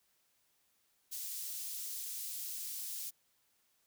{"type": "high-pass noise", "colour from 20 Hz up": "white", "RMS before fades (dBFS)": -42, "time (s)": [1.11, 3.11], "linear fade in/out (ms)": 20, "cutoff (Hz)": 4900, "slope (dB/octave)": 12, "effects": ["white hiss -75 dBFS RMS until 3.86 s"]}